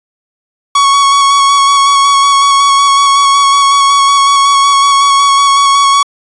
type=tone with vibrato; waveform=45% pulse; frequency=1114 Hz; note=C#6; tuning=8 cents sharp; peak=-5 dBFS; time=0.75-6.03 s; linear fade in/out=5 ms; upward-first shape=square; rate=5.4 Hz; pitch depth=14 cents each way; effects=resampled to 22050 Hz